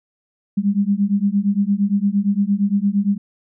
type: beating tone pair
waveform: sine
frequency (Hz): 196.9 / 205.6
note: G3 / G#3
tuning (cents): +8 / -17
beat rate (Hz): 8.7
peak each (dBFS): -18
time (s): 0.57-3.18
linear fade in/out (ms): 10
effects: none